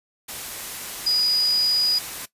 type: tone in noise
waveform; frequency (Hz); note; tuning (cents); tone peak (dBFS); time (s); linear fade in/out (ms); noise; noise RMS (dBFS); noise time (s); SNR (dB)
sine; 4921; D#8; -20; -17; 1.06-1.99; 10; white; -33; 0.28-2.26; +13
effects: noise-tail reverb RT60 0.1 s tail -17 dB re dry + resampled to 32000 Hz